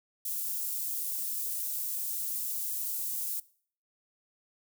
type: high-pass noise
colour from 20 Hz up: white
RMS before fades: -34 dBFS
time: 0.25-3.4 s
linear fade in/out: 5 ms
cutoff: 10000 Hz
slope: 12 dB/octave
effects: noise-tail reverb RT60 0.5 s tail -21 dB re dry